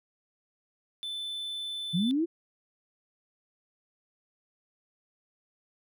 triangle tone, 3520 Hz, A7, in tune, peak -32 dBFS, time 1.03-2.11 s, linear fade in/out 0 ms
sine linear sweep, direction up, 155.56 to 347.7 Hz, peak -24 dBFS, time 1.93-2.26 s, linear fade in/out 20 ms
effects none

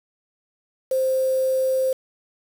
sine tone with quantisation, 523.3 Hz, C5, in tune, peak -18 dBFS, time 0.91-1.93 s, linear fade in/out 5 ms, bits 6, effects none

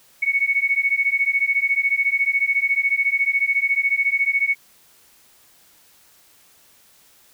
sine beating tone pair, 2212 / 2226 Hz, C#7 / C#7, -4 / +7 cents, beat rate 14 Hz, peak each -20 / -20 dBFS, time 0.22-4.55 s, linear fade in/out 10 ms, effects white hiss -54 dBFS RMS until 7.33 s

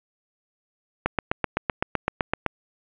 click train, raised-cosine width 0.5 ms, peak -6 dBFS, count 12, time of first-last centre 1.06-2.463 s, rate 7.84 Hz, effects resampled to 8000 Hz + 8-bit

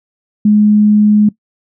sine tone, 210 Hz, G#3, 19 cents sharp, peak -5 dBFS, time 0.45-1.29 s, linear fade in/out 5 ms, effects noise-tail reverb RT60 0.1 s tail -19 dB re dry

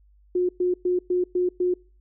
sine tone bursts, 360 Hz, F#4, 47 cents flat, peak -19 dBFS, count 6, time 0.35-1.74 s, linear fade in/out 5 ms, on 140 ms, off 110 ms, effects noise-tail reverb RT60 0.4 s tail -26 dB re dry + added 50 Hz sine -54 dBFS peak until 2 s

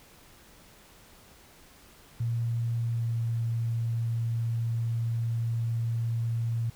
sine tone with pitch glide, 116.8 to 115.59 Hz, A#2 to A#2, +4 to -14 cents, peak -26 dBFS, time 2.2-6.7 s, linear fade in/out 5 ms, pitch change -18 cents, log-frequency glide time 2.82-3.19 s, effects pink hiss -55 dBFS RMS until 6.75 s

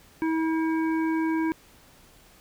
harmonic tone, 321.9 Hz, E4, 41 cents flat, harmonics 1 / 3 / 5 / 7, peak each -23 / -33 / -37 / -40 dBFS, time 0.22-1.52 s, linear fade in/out 0 ms, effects pink hiss -55 dBFS RMS until 2.4 s

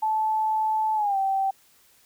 sine tone with pitch glide, 871 to 776 Hz, A5 to G5, -18 to -18 cents, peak -21 dBFS, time 0.02-1.51 s, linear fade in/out 10 ms, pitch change -200 cents, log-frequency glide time 0.95-1.17 s, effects white hiss -59 dBFS RMS until 2.05 s

